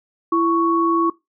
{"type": "tone pair together", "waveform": "sine", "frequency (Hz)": [334.4, 1112], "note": ["E4", "C#6"], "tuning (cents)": [25, 5], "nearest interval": "octave + major sixth", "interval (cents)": 2080, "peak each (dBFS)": -17, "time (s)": [0.32, 1.1], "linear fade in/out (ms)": 5, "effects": ["noise-tail reverb RT60 0.2 s tail -21 dB re dry"]}